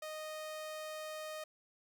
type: tone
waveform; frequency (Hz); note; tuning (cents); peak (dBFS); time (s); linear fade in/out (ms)
sawtooth; 620; D#5; -6; -38; 0.02-1.44; 5
effects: none